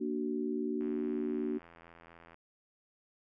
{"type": "chord", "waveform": "sine", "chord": "Bb augmented", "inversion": "none", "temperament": "equal with one note detuned", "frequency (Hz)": [233.1, 293.7, 374.5], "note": ["Bb3", "D4", "F#4"], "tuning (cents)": [0, 0, 21], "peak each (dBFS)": -36, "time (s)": [0, 1.59], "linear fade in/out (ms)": 20}
{"type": "click train", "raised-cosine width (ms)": 0.5, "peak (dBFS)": -39, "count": 130, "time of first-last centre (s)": [0.81, 2.344], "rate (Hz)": 84.1}
{"effects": []}